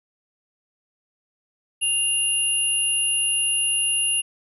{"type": "tone pair together", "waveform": "sine", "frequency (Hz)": [2802, 10568], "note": ["F7", "E9"], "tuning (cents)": [5, 3], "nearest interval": "octave + major seventh", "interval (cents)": 2298, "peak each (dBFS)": -22, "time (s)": [1.81, 4.22], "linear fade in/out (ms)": 20, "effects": []}